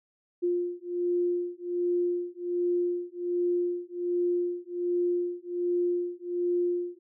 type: beating tone pair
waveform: sine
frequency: 351.4 / 352.7 Hz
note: F4 / F4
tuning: +11 / +17 cents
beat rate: 1.3 Hz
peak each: -29 dBFS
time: 0.42-6.99 s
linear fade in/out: 20 ms
effects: none